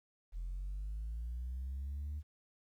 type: linear sweep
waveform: sine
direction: up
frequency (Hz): 41.2 to 75.9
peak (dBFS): -36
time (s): 0.32-2.23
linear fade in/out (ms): 50
effects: tanh soft clip ceiling -36 dBFS + 12-bit